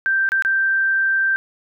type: tone with dropouts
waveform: sine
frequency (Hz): 1568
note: G6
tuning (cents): 0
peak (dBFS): -15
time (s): 0.06-1.36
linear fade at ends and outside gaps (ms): 0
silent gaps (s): 0.29-0.319 / 0.423-0.449
effects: none